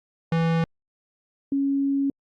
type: tone pair in turn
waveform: square / sine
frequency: 164.81 / 276.8 Hz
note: E3 / C#4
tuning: 0 / -2 cents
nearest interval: major sixth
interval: 898 cents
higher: second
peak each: -20 dBFS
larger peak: neither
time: 0.32-0.64 / 1.52-2.1 s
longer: second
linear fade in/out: 2 ms
effects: low-pass 3000 Hz 12 dB/octave + Opus 48 kbps